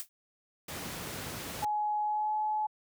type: noise with exponential decay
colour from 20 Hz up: blue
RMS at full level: -34 dBFS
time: 0-0.09 s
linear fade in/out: 0 ms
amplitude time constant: 18 ms
type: noise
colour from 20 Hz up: pink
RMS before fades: -39 dBFS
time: 0.68-1.65 s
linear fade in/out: 5 ms
type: tone with pitch glide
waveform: sine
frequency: 842 to 854.2 Hz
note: G#5 to G#5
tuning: +24 to +48 cents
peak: -28 dBFS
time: 1.62-2.67 s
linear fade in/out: 10 ms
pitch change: +24 cents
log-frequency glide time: 2.02-2.34 s
effects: high-pass 80 Hz 12 dB/octave